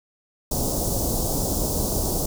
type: band-stop noise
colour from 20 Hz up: pink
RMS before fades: -24 dBFS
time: 0.51-2.26 s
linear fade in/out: 5 ms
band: 780 to 5400 Hz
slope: 24 dB/octave
effects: none